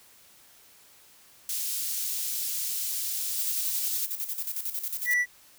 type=high-pass noise; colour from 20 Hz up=white; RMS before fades=-31 dBFS; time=1.49-4.05 s; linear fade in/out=2 ms; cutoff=4500 Hz; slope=12 dB/octave
type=noise with tremolo; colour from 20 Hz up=violet; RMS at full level=-31 dBFS; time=3.38-5.14 s; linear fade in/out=5 ms; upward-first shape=square; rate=11 Hz; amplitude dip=65%
type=tone; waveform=triangle; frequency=1960 Hz; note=B6; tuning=14 cents flat; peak=-20 dBFS; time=5.05-5.26 s; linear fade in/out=50 ms
effects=white hiss -56 dBFS RMS until 5.58 s